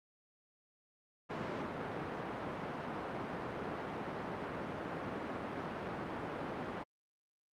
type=band-pass noise; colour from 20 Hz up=pink; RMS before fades=-41 dBFS; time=1.29-6.84 s; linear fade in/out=20 ms; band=170 to 1500 Hz; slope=12 dB/octave; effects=Opus 48 kbps